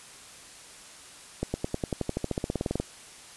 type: accelerating click train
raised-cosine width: 2 ms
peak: -14 dBFS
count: 20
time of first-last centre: 1.43-2.8 s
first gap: 110 ms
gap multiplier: 0.95
effects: white hiss -48 dBFS RMS until 3.36 s + resampled to 24000 Hz